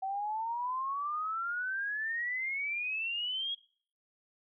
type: exponential sweep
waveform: sine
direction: up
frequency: 758 to 3322 Hz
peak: -32 dBFS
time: 0.02-3.55 s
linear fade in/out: 10 ms
effects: noise-tail reverb RT60 0.5 s tail -22 dB re dry